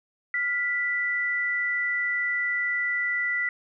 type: tone pair together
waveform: sine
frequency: 1408.8 / 1975.5 Hz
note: F6 / B6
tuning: +15 / 0 cents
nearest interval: tritone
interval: 585 cents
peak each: -33 / -24 dBFS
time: 0.34-3.49 s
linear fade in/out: 2 ms
effects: none